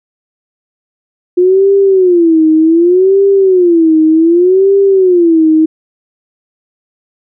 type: tone with vibrato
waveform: sine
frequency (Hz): 352.8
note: F4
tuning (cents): +18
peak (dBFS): -4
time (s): 1.37-5.66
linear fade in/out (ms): 10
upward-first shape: sine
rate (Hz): 0.66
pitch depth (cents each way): 200
effects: none